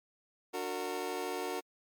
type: chord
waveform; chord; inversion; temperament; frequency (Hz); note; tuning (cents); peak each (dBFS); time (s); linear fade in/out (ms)
25% pulse; D augmented; none; just; 293.7 / 367.1 / 458.9; D4 / F#4 / A#4; 0 / -14 / -27; -39 / -34 / -35; 0.53-1.61; 20
effects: MP3 96 kbps